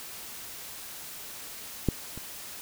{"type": "clicks", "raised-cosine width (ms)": 3, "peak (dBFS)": [-10, -27], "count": 2, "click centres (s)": [1.887, 2.176], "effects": ["white hiss -42 dBFS RMS until 2.61 s"]}